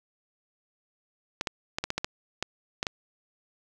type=clicks; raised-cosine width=0.2 ms; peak=-11 dBFS; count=10; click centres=1.411 / 1.472 / 1.785 / 1.84 / 1.904 / 1.98 / 2.045 / 2.426 / 2.829 / 2.868 s; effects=none